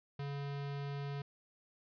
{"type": "tone", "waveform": "square", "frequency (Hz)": 141.4, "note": "C#3", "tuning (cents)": 35, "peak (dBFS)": -39, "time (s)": [0.19, 1.22], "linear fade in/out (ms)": 5, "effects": ["resampled to 11025 Hz"]}